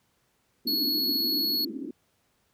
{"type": "band-pass noise", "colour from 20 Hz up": "white", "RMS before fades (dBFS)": -35, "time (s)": [0.65, 1.91], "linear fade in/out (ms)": 5, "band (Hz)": [240, 320], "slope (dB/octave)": 48}
{"type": "tone", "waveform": "square", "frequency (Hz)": 4359, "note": "C#8", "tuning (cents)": -30, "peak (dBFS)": -25, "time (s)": [0.67, 1.65], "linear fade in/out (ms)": 5}
{"effects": ["pink hiss -70 dBFS RMS until 2.53 s", "high-pass 60 Hz 12 dB/octave"]}